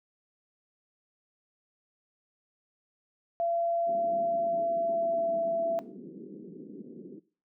sine tone with pitch glide, 680 to 668.7 Hz, F5 to E5, -46 to +25 cents, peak -26 dBFS, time 3.4-5.79 s, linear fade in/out 0 ms, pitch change -29 cents, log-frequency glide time 4.21-5.44 s
pink band-pass noise, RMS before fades -45 dBFS, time 3.86-7.2 s, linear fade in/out 20 ms, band 180 to 410 Hz, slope 48 dB/octave
effects noise-tail reverb RT60 0.4 s tail -19 dB re dry

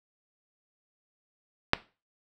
click, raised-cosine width 0.3 ms, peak -3 dBFS, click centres 1.734 s, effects noise-tail reverb RT60 0.3 s tail -17 dB re dry

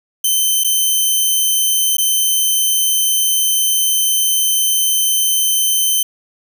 5% pulse tone with dropouts, 3082 Hz, G7, 30 cents flat, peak -4 dBFS, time 0.24-6.03 s, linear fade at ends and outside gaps 5 ms, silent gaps 0.637-0.645 / 1.97-1.982 s, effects none

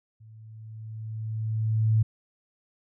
sine tone with level ramp, 110 Hz, A2, in tune, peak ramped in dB -47 to -17 dBFS, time 0.2-2.03 s, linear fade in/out 10 ms, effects none

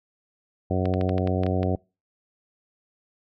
harmonic tone, 92.5 Hz, F#2, in tune, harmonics 1 / 2 / 3 / 4 / 5 / 6 / 7 / 8, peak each -25 / -28 / -30 / -31 / -32 / -33 / -33 / -34 dBFS, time 0.7-1.76 s, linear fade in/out 10 ms
clicks, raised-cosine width 0.3 ms, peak -19 dBFS, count 9, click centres 0.856 / 0.939 / 1.012 / 1.093 / 1.181 / 1.274 / 1.435 / 1.465 / 1.631 s
effects noise-tail reverb RT60 0.3 s tail -26 dB re dry

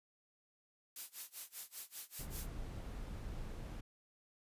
blue noise with tremolo, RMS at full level -44 dBFS, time 0.96-2.48 s, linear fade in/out 2 ms, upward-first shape sine, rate 5.1 Hz, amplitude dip 95%
brown noise, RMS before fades -45 dBFS, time 2.19-3.81 s, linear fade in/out 10 ms
effects resampled to 32000 Hz

